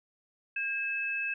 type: tone pair together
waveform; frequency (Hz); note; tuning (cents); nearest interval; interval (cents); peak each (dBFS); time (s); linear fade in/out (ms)
sine; 1615.4 / 2600; G#6 / E7; -48 / -24; minor sixth; 824; -35 / -31; 0.56-1.34; 5
effects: none